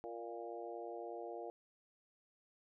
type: harmonic tone with a mistuned harmonic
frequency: 116.54 Hz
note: A#2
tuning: in tune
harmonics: 3 / 4 / 5 / 6 / 7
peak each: -49 / -48 / -51 / -49 / -54 dBFS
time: 0.04-1.5 s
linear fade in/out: 0 ms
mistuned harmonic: 5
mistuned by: +25 cents
effects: none